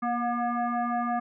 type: tone with frequency modulation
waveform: sine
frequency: 242.9 Hz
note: B3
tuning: 29 cents flat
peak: -25 dBFS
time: 0.02-1.2 s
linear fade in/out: 10 ms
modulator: 480 Hz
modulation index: 2.3
effects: none